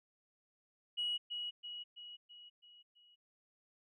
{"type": "tone with echo", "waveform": "sine", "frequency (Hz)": 2912, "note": "F#7", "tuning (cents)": -28, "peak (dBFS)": -33, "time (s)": [0.97, 1.18], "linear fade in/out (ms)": 20, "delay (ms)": 330, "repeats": 6, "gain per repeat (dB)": -5, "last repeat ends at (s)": 3.16, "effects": ["tanh soft clip ceiling -29 dBFS"]}